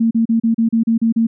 sine tone bursts, 227.6 Hz, A#3, 41 cents flat, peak -11 dBFS, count 9, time 0-1.27 s, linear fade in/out 10 ms, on 110 ms, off 35 ms, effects none

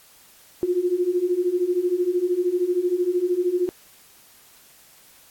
sine beating tone pair, 349.2 / 362.2 Hz, F4 / F#4, 0 / -37 cents, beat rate 13 Hz, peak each -24 / -21 dBFS, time 0.63-3.69 s, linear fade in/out 0 ms, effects white hiss -52 dBFS RMS until 5.3 s + AAC 64 kbps

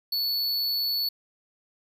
square tone, 4435 Hz, C#8, in tune, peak -25 dBFS, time 0.12-1.09 s, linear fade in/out 5 ms, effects none

